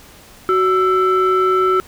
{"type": "tone pair together", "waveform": "sine", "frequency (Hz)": [372.8, 1327], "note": ["F#4", "E6"], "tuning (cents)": [13, 11], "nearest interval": "octave + minor seventh", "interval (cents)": 2198, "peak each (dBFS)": -13, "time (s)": [0.49, 1.8], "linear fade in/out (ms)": 0, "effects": ["tanh soft clip ceiling -8 dBFS", "pink hiss -43 dBFS RMS until 1.87 s"]}